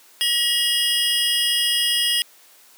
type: tone cluster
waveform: square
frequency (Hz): 1911 / 2875 / 3263 / 5050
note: A#6 / F7 / G#7 / D#8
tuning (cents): +43 / +50 / -31 / +25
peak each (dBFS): -29 / -22 / -23 / -26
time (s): 0.21-2.22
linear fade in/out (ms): 0
effects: white hiss -51 dBFS RMS until 2.77 s + high-pass 300 Hz 12 dB/octave